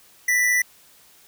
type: tone pair together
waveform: square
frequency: 1864.7 / 1977.6 Hz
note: A#6 / B6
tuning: 0 / +2 cents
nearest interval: minor second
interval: 102 cents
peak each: -30 / -18 dBFS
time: 0.28-0.62 s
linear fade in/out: 5 ms
effects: white hiss -53 dBFS RMS until 1.27 s